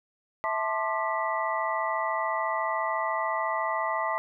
sine tone cluster, 653 / 880 / 1054 / 1188 / 1964 Hz, E5 / A5 / C6 / D6 / B6, -17 / 0 / +12 / +20 / -10 cents, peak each -32 / -31 / -32 / -33 / -34 dBFS, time 0.44-4.18 s, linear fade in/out 0 ms, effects none

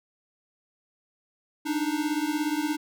square beating tone pair, 293.7 / 310.7 Hz, D4 / D#4, 0 / -2 cents, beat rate 17 Hz, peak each -29 dBFS, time 1.65-2.77 s, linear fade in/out 20 ms, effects none

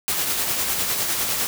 white noise with tremolo, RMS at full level -22 dBFS, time 0.08-1.47 s, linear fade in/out 0 ms, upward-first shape sine, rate 9.9 Hz, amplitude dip 35%, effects none

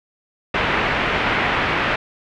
white low-pass noise, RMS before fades -20 dBFS, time 0.54-1.96 s, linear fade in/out 5 ms, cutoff 2500 Hz, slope 24 dB/octave, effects none

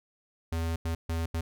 square tone bursts at uneven times, 82.41 Hz, E2, in tune, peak -29 dBFS, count 4, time 0.52-0.76 / 0.85-0.95 / 1.09-1.26 / 1.34-1.41 s, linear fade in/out 5 ms, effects none

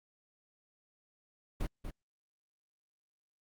brown noise with echo, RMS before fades -33 dBFS, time 1.6-1.67 s, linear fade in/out 10 ms, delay 240 ms, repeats 1, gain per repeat -7 dB, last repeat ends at 1.91 s, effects Opus 48 kbps

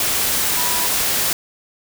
sine tone in noise, 979 Hz, B5, 15 cents flat, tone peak -26 dBFS, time 0.57-0.87 s, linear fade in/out 2 ms, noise white, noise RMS -19 dBFS, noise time 0-1.33 s, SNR -10 dB, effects none

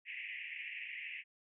pink band-pass noise, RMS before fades -45 dBFS, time 0.05-1.24 s, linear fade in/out 50 ms, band 1900 to 2800 Hz, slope 96 dB/octave, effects none

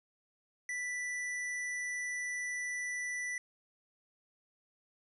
square tone, 1975.5 Hz, B6, in tune, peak -36 dBFS, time 0.69-3.38 s, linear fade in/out 2 ms, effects resampled to 24000 Hz + 12-bit

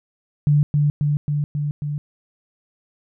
sine tone with echo, 146.83 Hz, D3, in tune, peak -12 dBFS, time 0.47-0.63 s, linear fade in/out 0 ms, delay 270 ms, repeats 5, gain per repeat -2 dB, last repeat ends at 1.98 s, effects none

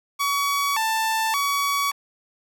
sawtooth tone with vibrato, 1001 Hz, B5, 23 cents sharp, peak -17 dBFS, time 0.19-1.92 s, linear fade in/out 20 ms, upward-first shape square, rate 0.87 Hz, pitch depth 210 cents each way, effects 9-bit

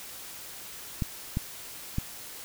clicks, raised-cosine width 5 ms, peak -15 dBFS, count 3, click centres 1.022 / 1.371 / 1.984 s, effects white hiss -43 dBFS RMS until 2.44 s

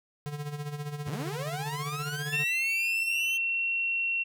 square tone with tremolo, 146.83 Hz, D3, in tune, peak -32 dBFS, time 0.26-2.44 s, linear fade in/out 0 ms, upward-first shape sine, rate 15 Hz, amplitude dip 65%
sawtooth linear sweep, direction up, 76.9 to 3134 Hz, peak -31 dBFS, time 1.06-3.38 s, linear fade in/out 20 ms
sine tone with pitch glide, 2701 to 2725 Hz, E7 to F7, +42 to -43 cents, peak -26 dBFS, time 2.32-4.24 s, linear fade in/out 20 ms, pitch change +15 cents, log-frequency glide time 3.01-3.67 s
effects none

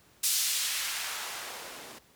blue noise with band-pass filter sweep, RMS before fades -33 dBFS, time 0.23-1.99 s, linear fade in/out 10 ms, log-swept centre 5800 to 260 Hz, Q 0.73, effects pink hiss -61 dBFS RMS until 2.15 s + high-pass 60 Hz 12 dB/octave

